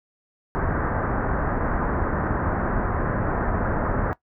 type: low-pass noise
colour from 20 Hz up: pink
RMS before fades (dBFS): -24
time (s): 0.55-4.13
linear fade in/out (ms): 0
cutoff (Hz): 1700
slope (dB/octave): 48
effects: noise-tail reverb RT60 0.1 s tail -17 dB re dry